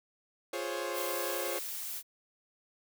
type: chord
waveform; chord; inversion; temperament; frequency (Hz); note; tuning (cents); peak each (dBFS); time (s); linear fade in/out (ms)
sawtooth; Db major seventh; first; equal; 349.2 / 415.3 / 523.3 / 554.4; F4 / Ab4 / C5 / Db5; 0 / 0 / 0 / 0; -36 / -37 / -35 / -35; 0.53-1.59; 5
type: noise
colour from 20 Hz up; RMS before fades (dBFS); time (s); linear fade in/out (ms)
blue; -39; 0.93-2.03; 50
effects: none